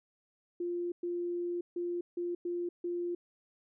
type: tone bursts at uneven times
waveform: sine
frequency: 349.1 Hz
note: F4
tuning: 1 cent flat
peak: -32 dBFS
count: 6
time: 0.6-0.92 / 1.03-1.61 / 1.76-2.01 / 2.17-2.35 / 2.45-2.69 / 2.84-3.15 s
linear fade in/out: 5 ms
effects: none